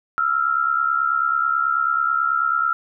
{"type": "tone pair together", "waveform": "sine", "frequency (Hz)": [1318.5, 1387.7], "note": ["E6", "F6"], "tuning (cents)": [0, -11], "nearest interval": "minor second", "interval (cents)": 89, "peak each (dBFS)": -20, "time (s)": [0.18, 2.73], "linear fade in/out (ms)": 0, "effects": []}